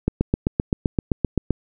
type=click train; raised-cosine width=3 ms; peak=-5 dBFS; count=12; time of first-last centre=0.08-1.507 s; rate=7.71 Hz; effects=none